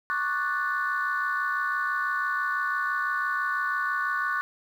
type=chord; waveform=sine; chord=D major seventh; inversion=third; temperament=equal; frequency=1108.7 / 1174.7 / 1480 / 1760 Hz; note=C#6 / D6 / F#6 / A6; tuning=0 / 0 / 0 / 0 cents; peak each=-30 / -32 / -27 / -33 dBFS; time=0.1-4.41 s; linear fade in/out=0 ms; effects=tanh soft clip ceiling -17 dBFS + 9-bit